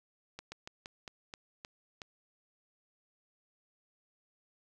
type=slowing click train; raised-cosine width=0.2 ms; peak=-26 dBFS; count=8; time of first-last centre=0.39-2.018 s; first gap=130 ms; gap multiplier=1.19; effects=none